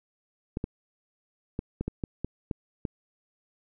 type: clicks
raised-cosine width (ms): 3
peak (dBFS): -17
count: 9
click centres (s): 0.571 / 0.641 / 1.591 / 1.81 / 1.88 / 2.038 / 2.246 / 2.512 / 2.852
effects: none